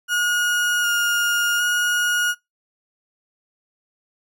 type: tone with vibrato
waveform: 35% pulse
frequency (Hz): 1432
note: F6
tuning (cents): +43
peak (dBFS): -16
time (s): 0.08-2.35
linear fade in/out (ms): 50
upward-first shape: square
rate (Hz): 0.66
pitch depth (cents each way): 12
effects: noise-tail reverb RT60 0.2 s tail -25 dB re dry